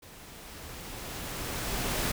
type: noise with level ramp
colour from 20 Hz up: pink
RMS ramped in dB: -50 to -29 dBFS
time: 0.02-2.12 s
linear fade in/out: 10 ms
effects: none